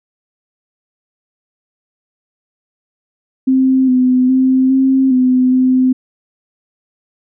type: tone with pitch steps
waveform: sine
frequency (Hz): 262.1 / 253.8 / 260.5 / 265.4 / 254.5 / 257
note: C4 / B3 / C4 / C4 / C4 / C4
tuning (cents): +3 / +47 / -7 / +25 / -48 / -31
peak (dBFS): -8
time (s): 3.47-5.93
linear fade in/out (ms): 10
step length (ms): 410
effects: none